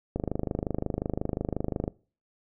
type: click train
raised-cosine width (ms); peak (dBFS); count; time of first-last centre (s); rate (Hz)
2; -15; 45; 0.16-1.879; 25.6
effects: noise-tail reverb RT60 0.4 s tail -23 dB re dry